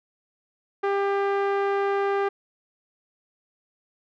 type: tone with low-pass filter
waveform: sawtooth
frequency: 397.9 Hz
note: G4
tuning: 26 cents sharp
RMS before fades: -24 dBFS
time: 0.83-2.29 s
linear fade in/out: 10 ms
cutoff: 1600 Hz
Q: 1
effects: none